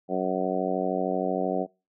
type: harmonic tone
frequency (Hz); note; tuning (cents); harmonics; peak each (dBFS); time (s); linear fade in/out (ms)
93; F#2; +9; 2 / 3 / 4 / 5 / 6 / 7 / 8; -32 / -32 / -32 / -32 / -32 / -32 / -32; 0.08-1.67; 50
effects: noise-tail reverb RT60 0.3 s tail -26 dB re dry